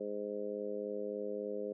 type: harmonic tone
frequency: 103.5 Hz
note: G#2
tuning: 5 cents flat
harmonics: 2 / 3 / 4 / 5 / 6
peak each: -46 / -47 / -40 / -40 / -49 dBFS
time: 0-1.73 s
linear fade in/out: 10 ms
effects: none